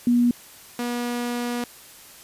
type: tone pair in turn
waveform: sine / sawtooth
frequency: 241.3 / 241.3 Hz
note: B3 / B3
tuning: -40 / -40 cents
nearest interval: unison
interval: 0 cents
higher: neither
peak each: -15 / -21 dBFS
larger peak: first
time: 0.07-0.31 / 0.79-1.64 s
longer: second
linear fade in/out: 2 ms
effects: white hiss -46 dBFS RMS until 2.23 s + resampled to 32000 Hz